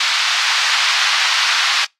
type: band-pass noise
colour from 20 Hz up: white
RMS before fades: -17 dBFS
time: 0-1.85 s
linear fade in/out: 5 ms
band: 980 to 4800 Hz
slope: 24 dB/octave
effects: noise-tail reverb RT60 0.2 s tail -26 dB re dry + AAC 48 kbps